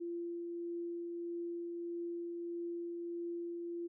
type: tone with tremolo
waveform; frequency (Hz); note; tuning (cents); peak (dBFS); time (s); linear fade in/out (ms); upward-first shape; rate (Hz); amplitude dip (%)
sine; 343; F4; -31; -37; 0-3.88; 20; triangle; 1.6; 25
effects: none